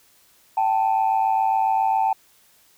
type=tone pair together; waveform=sine; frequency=773.7 / 881 Hz; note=G5 / A5; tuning=-23 / +2 cents; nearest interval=major second; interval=225 cents; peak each=-19 dBFS; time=0.57-2.13 s; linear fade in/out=5 ms; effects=tanh soft clip ceiling -12 dBFS + white hiss -57 dBFS RMS until 2.77 s